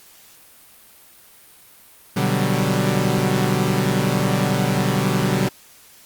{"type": "chord", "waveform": "sawtooth", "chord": "G major seventh", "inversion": "first", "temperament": "equal", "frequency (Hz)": [123.47, 146.83, 185, 196], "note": ["B2", "D3", "F#3", "G3"], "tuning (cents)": [0, 0, 0, 0], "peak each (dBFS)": -19, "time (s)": [2.16, 5.49], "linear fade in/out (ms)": 10, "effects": ["white hiss -48 dBFS RMS until 6.05 s", "Opus 48 kbps"]}